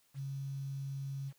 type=tone with quantisation; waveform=sine; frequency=137.2 Hz; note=C#3; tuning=17 cents flat; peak=-37 dBFS; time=0.14-1.33 s; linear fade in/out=50 ms; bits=10; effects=white hiss -71 dBFS RMS until 1.38 s